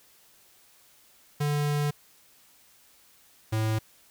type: tone pair in turn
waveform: square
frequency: 146.6 / 109.83 Hz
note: D3 / A2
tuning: -3 / -3 cents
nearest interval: perfect fourth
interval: 500 cents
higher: first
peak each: -25 dBFS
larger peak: neither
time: 1.4-1.91 / 3.52-3.79 s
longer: first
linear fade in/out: 10 ms
effects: white hiss -59 dBFS RMS until 4.1 s